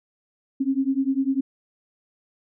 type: beating tone pair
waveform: sine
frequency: 264.6 / 274.6 Hz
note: C4 / C#4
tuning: +20 / -16 cents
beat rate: 10 Hz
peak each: -23 dBFS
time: 0.6-1.41 s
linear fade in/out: 10 ms
effects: none